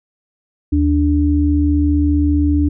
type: tone pair together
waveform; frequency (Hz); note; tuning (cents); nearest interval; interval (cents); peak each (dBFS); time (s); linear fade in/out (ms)
sine; 77.43 / 292.6; D#2 / D4; -8 / -6; octave + major seventh; 2302; -14; 0.72-2.69; 10
effects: none